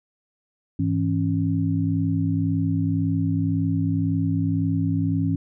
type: tone cluster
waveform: sine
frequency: 102 / 163.9 / 274 Hz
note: G#2 / E3 / C#4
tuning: -31 / -10 / -20 cents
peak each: -24 dBFS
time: 0.79-5.36 s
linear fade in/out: 5 ms
effects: none